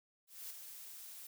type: noise with ADSR envelope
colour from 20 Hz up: blue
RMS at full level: -45 dBFS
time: 0.27-1.27 s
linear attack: 230 ms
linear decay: 12 ms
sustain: -6 dB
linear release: 4 ms
effects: none